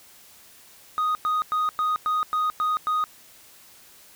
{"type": "tone bursts", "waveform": "sine", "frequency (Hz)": 1244.5, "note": "D#6", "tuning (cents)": 0, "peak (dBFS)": -18, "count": 8, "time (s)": [0.98, 3.04], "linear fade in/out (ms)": 0, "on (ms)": 170, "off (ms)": 100, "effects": ["tanh soft clip ceiling -20 dBFS", "white hiss -51 dBFS RMS until 4.15 s"]}